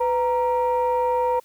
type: tone pair together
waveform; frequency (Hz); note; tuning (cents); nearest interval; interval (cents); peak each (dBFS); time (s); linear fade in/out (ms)
sine; 499.5 / 934.3; B4 / A#5; +20 / +4; major seventh; 1084; -20; 0-1.4; 10
effects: tanh soft clip ceiling -14 dBFS + white hiss -57 dBFS RMS until 1.44 s